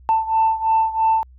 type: beating tone pair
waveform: sine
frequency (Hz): 888 / 891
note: A5 / A5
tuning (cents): +16 / +22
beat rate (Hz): 3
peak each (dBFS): -16 / -19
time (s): 0.09-1.23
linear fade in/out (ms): 0
effects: tanh soft clip ceiling -9 dBFS + added 63 Hz sine -43 dBFS peak until 1.38 s